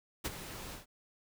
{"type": "noise with ADSR envelope", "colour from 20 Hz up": "pink", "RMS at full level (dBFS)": -33, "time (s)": [0.24, 0.86], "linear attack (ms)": 16, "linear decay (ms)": 32, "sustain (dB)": -12, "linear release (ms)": 130, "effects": []}